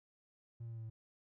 triangle tone with pitch steps, 116.54 / 115.27 / 114.01 / 112.77 / 111.53 Hz, A#2 / A#2 / A#2 / A2 / A2, 0 / -19 / -38 / +43 / +24 cents, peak -40 dBFS, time 0.6-0.9 s, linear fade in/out 10 ms, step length 60 ms, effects tanh soft clip ceiling -38 dBFS

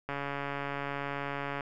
click train, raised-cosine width 0.5 ms, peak -20 dBFS, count 215, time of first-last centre 0.09-1.608 s, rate 141 Hz, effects none

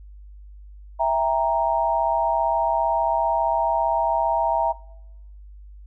sine chord, E diminished, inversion none, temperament equal with one note detuned, 659.3 / 797.2 / 932.3 Hz, E5 / G5 / Bb5, 0 / +29 / 0 cents, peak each -22 / -25 / -21 dBFS, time 0.99-4.73 s, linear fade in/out 20 ms, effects noise-tail reverb RT60 0.9 s tail -23 dB re dry + added 50 Hz sine -40 dBFS peak until 5.86 s

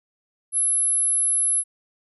sine tone, 11000 Hz, F9, 27 cents flat, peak -18 dBFS, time 0.52-1.64 s, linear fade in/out 50 ms, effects none

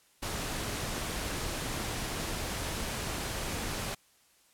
pink noise, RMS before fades -35 dBFS, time 0.22-3.95 s, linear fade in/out 10 ms, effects white hiss -65 dBFS RMS until 4.53 s + low-pass 12000 Hz 12 dB/octave

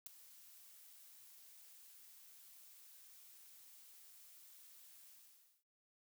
blue noise with ADSR envelope, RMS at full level -44 dBFS, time 0.06-5.64 s, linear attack 4 ms, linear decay 10 ms, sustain -17 dB, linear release 550 ms, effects none

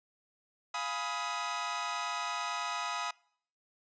sawtooth chord, F half-diminished seventh, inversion none, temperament equal with one note detuned, 698.5 / 830.6 / 987.8 / 1260.4 Hz, F5 / Ab5 / Cb6 / Eb6, 0 / 0 / 0 / +22 cents, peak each -38 / -38 / -35 / -33 dBFS, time 0.74-3.11 s, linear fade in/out 5 ms, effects noise-tail reverb RT60 0.6 s tail -24 dB re dry + resampled to 16000 Hz

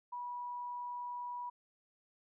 sine tone, 975 Hz, B5, 23 cents flat, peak -39 dBFS, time 0.12-1.5 s, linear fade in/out 10 ms, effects none

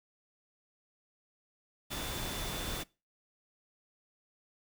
sine tone in noise, 3508 Hz, A7, 6 cents flat, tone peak -45 dBFS, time 1.9-2.84 s, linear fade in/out 20 ms, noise pink, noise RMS -38 dBFS, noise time 1.9-2.84 s, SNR -10 dB, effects noise-tail reverb RT60 0.3 s tail -23 dB re dry

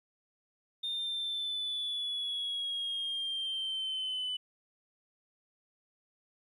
sine linear sweep, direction down, 3636 to 2991 Hz, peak -31 dBFS, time 0.83-4.37 s, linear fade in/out 10 ms, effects tanh soft clip ceiling -30 dBFS + 12-bit

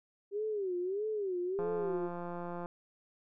sine tone with vibrato, 392 Hz, G4, in tune, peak -32 dBFS, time 0.31-2.09 s, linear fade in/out 50 ms, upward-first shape sine, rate 1.6 Hz, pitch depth 180 cents each way
click train, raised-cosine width 1 ms, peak -28 dBFS, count 187, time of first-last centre 1.59-2.659 s, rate 174 Hz
effects none

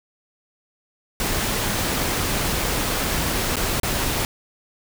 pink noise with dropouts, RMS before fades -23 dBFS, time 1.2-4.25 s, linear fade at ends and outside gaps 1 ms, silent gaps 3.558-3.567 / 3.799-3.832 s, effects none

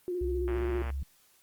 sine tone with vibrato, 356.7 Hz, F4, 37 cents sharp, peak -30 dBFS, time 0.08-0.82 s, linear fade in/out 0 ms, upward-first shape square, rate 15 Hz, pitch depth 31 cents each way
sine tone with pitch glide, 65.41 to 68.74 Hz, C2 to C#2, 0 to -14 cents, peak -31 dBFS, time 0.21-1.03 s, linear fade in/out 5 ms, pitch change +86 cents, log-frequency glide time 0.51-0.64 s
click train, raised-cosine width 0.5 ms, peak -26 dBFS, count 50, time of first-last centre 0.48-0.902 s, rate 116 Hz
effects white hiss -64 dBFS RMS until 1.42 s + Opus 32 kbps

